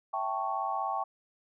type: chord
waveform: sine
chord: A dominant seventh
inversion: second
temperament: equal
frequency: 659.3 / 784 / 880 / 1108.7 Hz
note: E5 / G5 / A5 / C#6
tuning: 0 / 0 / 0 / 0 cents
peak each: -39 / -33 / -36 / -34 dBFS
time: 0.13-1.04 s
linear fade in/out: 10 ms
effects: none